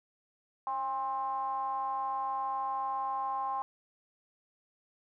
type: ring-modulated tone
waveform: triangle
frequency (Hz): 126.3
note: B2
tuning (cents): +39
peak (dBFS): -26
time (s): 0.67-3.62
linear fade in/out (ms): 0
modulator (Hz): 932
effects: none